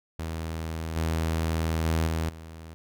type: tone with level steps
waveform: sawtooth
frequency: 80.9 Hz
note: E2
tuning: 32 cents flat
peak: -27 / -21 / -19 / -22 / -37 dBFS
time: 0.19-2.74 s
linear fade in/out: 0 ms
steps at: 0.96 / 1.85 / 2.07 / 2.29 s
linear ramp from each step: 5 ms
effects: none